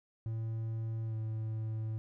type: tone with pitch glide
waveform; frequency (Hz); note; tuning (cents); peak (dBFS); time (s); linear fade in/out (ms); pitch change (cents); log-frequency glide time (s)
triangle; 112.5 to 110.18; A2 to A2; +39 to +3; -32; 0.26-1.98; 0; -36; 1.05-1.15
effects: none